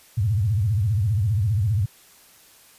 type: tone with vibrato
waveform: sine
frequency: 103.83 Hz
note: G#2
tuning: in tune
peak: -18 dBFS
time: 0.17-1.86 s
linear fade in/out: 10 ms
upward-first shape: sine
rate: 15 Hz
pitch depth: 240 cents each way
effects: white hiss -52 dBFS RMS until 2.78 s + resampled to 32000 Hz